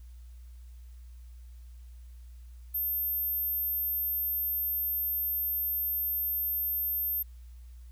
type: tone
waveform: sine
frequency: 13290 Hz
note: G#9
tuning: in tune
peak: -28 dBFS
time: 2.74-7.23 s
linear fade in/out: 10 ms
effects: added 60 Hz sine -45 dBFS peak until 7.91 s + white hiss -68 dBFS RMS until 7.91 s